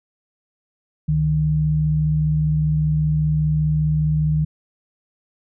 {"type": "tone pair together", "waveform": "sine", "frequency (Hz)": [68.2, 153.25], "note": ["C#2", "D#3"], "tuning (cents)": [-28, -26], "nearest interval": "octave + major second", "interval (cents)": 1402, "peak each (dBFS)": [-25, -16], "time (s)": [1.08, 4.45], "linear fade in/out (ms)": 10, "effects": []}